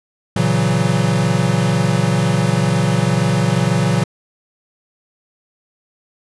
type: chord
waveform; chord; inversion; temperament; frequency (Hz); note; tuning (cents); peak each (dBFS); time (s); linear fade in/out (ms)
square; F# dominant seventh; first; equal; 116.54 / 138.59 / 164.81 / 185; A#2 / C#3 / E3 / F#3; 0 / 0 / 0 / 0; -20; 0.36-4.04; 5
effects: resampled to 24000 Hz